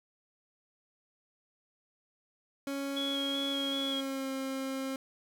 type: tone with pitch glide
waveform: 30% pulse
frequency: 277.2 to 267.1 Hz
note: C#4 to C4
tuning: 0 to +36 cents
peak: -31 dBFS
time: 2.67-4.96 s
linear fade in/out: 2 ms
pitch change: -64 cents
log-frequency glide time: 3.58-4.31 s
type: tone with vibrato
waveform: sine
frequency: 3322 Hz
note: G#7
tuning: in tune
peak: -33 dBFS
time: 2.96-4.01 s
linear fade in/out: 10 ms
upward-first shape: square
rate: 2.6 Hz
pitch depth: 18 cents each way
effects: none